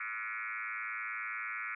sine tone with frequency modulation, 1808 Hz, A6, 47 cents sharp, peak -36 dBFS, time 0-1.75 s, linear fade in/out 5 ms, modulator 109 Hz, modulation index 5.1, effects none

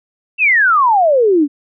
sine exponential sweep, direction down, 2732 to 273.2 Hz, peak -8 dBFS, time 0.38-1.48 s, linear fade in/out 50 ms, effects none

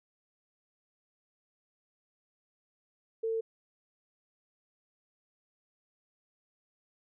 sine tone, 450 Hz, A4, 39 cents sharp, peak -29 dBFS, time 3.23-3.41 s, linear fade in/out 10 ms, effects none

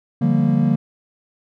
triangle chord, G minor seventh, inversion second, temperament equal with one note detuned, 146.83 / 174.61 / 196 / 231.7 Hz, D3 / F3 / G3 / Bb3, 0 / 0 / 0 / -10 cents, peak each -17 / -19 / -20 / -16 dBFS, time 0.21-0.76 s, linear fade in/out 10 ms, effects none

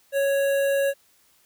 square tone with notch filter, 554.4 Hz, C#5, in tune, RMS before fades -22 dBFS, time 0.12-0.94 s, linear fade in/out 50 ms, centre 5000 Hz, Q 0.81, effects white hiss -61 dBFS RMS until 1.45 s

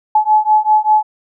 sine beating tone pair, 854 / 859.1 Hz, G#5 / A5, +48 / -42 cents, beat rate 5.1 Hz, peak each -12 dBFS, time 0.15-1.03 s, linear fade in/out 5 ms, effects none

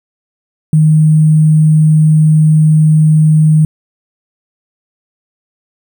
sine tone with sample-and-hold, 155.56 Hz, D#3, in tune, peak -4 dBFS, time 0.73-3.65 s, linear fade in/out 2 ms, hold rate 8820 Hz, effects none

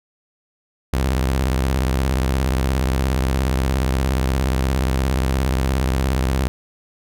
sawtooth tone with vibrato, 65.41 Hz, C2, in tune, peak -13 dBFS, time 0.93-6.48 s, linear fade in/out 0 ms, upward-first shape triangle, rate 17 Hz, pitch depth 240 cents each way, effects none

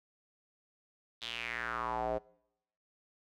square tone with band-pass filter sweep, 58.27 Hz, A#1, in tune, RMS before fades -37 dBFS, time 1.21-2.19 s, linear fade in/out 20 ms, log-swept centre 3700 to 560 Hz, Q 4.5, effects noise-tail reverb RT60 0.8 s tail -24 dB re dry

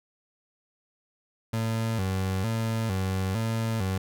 30% pulse tone with vibrato, 103.4 Hz, G#2, 7 cents flat, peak -23 dBFS, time 1.53-3.98 s, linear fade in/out 5 ms, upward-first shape square, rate 1.1 Hz, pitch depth 150 cents each way, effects none

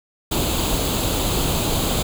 pink noise with comb filter, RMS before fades -21 dBFS, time 0.31-2.03 s, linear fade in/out 10 ms, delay 0.27 ms, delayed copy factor +0.65, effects none

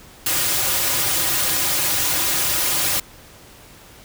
white noise with comb filter, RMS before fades -20 dBFS, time 0.26-3 s, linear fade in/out 5 ms, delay 4.5 ms, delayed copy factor -1, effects pink hiss -45 dBFS RMS until 4.04 s

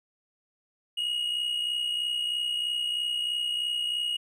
triangle tone with amplitude modulation, 2883 Hz, F#7, 46 cents flat, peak -23 dBFS, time 0.97-4.17 s, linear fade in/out 10 ms, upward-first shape sine, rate 63.1 Hz, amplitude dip 50%, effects none

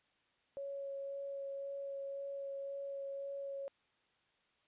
sine tone with vibrato, 554.4 Hz, C#5, in tune, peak -40 dBFS, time 0.57-3.68 s, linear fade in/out 0 ms, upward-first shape sine, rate 1.9 Hz, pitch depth 9 cents each way, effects white hiss -75 dBFS RMS until 4.67 s + resampled to 8000 Hz

